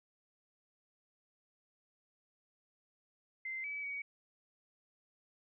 sine tone with pitch steps, 2078 / 2291 / 2257 Hz, C7 / D7 / C#7, -12 / -44 / +31 cents, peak -38 dBFS, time 3.45-4.02 s, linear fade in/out 5 ms, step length 190 ms, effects none

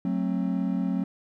triangle chord, F# diminished, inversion none, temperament just, 185 / 222 / 266.4 Hz, F#3 / A3 / C4, 0 / +16 / +31 cents, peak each -25 / -29 / -27 dBFS, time 0.05-1.04 s, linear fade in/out 2 ms, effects none

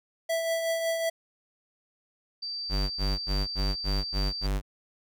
square tone with tremolo, 659.3 Hz, E5, in tune, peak -25 dBFS, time 0.29-1.1 s, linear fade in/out 10 ms, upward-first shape triangle, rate 5.4 Hz, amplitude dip 45%
sine tone, 4657 Hz, D8, 15 cents flat, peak -32 dBFS, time 2.42-4.47 s, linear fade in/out 10 ms
square tone bursts, 49.12 Hz, G1, 4 cents sharp, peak -26 dBFS, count 7, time 2.69-4.616 s, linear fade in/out 50 ms, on 210 ms, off 76 ms
effects none

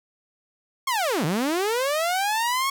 sawtooth linear two-way sweep, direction down then up, 1108.7 to 141.4 to 1108.7 Hz, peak -18 dBFS, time 0.87-2.7 s, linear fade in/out 5 ms, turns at 1.25 s, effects none

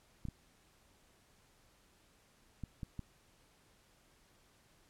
clicks, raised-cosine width 5 ms, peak -29 dBFS, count 5, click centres 0.253 / 0.286 / 2.637 / 2.832 / 2.993 s, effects pink hiss -68 dBFS RMS until 4.89 s + low-pass 12000 Hz 12 dB/octave

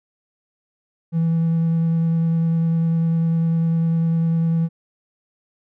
triangle tone with vibrato, 164.9 Hz, E3, 1 cent sharp, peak -13 dBFS, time 1.12-4.69 s, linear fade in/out 50 ms, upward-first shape sine, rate 10 Hz, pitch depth 10 cents each way, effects tanh soft clip ceiling -11 dBFS

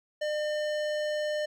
sine tone with hard clipping, 603 Hz, D5, 46 cents sharp, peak -30 dBFS, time 0.21-1.46 s, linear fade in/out 10 ms, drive 16 dB, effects none

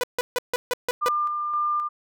sawtooth tone bursts, 493.9 Hz, B4, in tune, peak -17 dBFS, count 7, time 0.01-1.085 s, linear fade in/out 0 ms, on 25 ms, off 150 ms
sine tone with tremolo, 1198 Hz, D6, 34 cents sharp, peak -21 dBFS, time 1.01-1.89 s, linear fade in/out 20 ms, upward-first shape square, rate 1.9 Hz, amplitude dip 35%
effects none

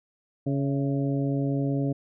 harmonic tone with a mistuned harmonic, 139.3 Hz, C#3, 9 cents sharp, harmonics 1 / 2 / 3 / 4 / 5, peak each -26 / -27 / -35 / -36 / -40 dBFS, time 0.46-1.93 s, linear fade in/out 10 ms, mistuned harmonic 5, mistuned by -61 cents, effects none

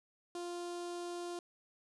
sawtooth tone with notch filter, 349.2 Hz, F4, in tune, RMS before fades -42 dBFS, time 0.35-1.39 s, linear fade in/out 2 ms, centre 2000 Hz, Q 1.1, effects resampled to 24000 Hz

